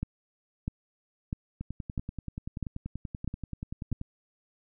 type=two click trains; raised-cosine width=5 ms; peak=-18 / -23 dBFS; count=7 / 26; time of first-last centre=0.03-3.926 / 1.61-4.014 s; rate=1.54 / 10.4 Hz; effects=none